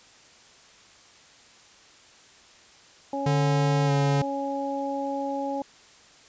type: harmonic tone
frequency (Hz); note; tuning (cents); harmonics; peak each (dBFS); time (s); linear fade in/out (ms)
277.2; C#4; 0; 1 / 2 / 3; -31 / -31 / -31; 3.13-5.62; 2
type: tone with pitch glide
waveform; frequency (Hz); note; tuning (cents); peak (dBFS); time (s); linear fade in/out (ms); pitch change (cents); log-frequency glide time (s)
square; 146 to 142.5; D3 to C#3; -10 to +48; -22; 3.26-4.22; 5; -42; 3.86-3.91
effects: white hiss -53 dBFS RMS until 6.28 s + resampled to 16000 Hz